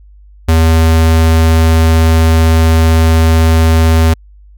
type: tone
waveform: square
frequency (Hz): 81.1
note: E2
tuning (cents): -28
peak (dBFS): -6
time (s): 0.48-4.14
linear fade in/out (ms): 10
effects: added 50 Hz sine -36 dBFS peak until 4.57 s